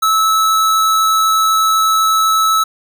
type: tone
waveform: square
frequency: 1304 Hz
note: E6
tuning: 19 cents flat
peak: -11 dBFS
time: 0.02-2.64 s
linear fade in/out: 10 ms
effects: none